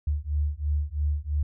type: beating tone pair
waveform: sine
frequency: 72.5 / 75.5 Hz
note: D2 / D2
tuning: -22 / +48 cents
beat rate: 3 Hz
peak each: -27 dBFS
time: 0.07-1.43 s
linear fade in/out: 5 ms
effects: none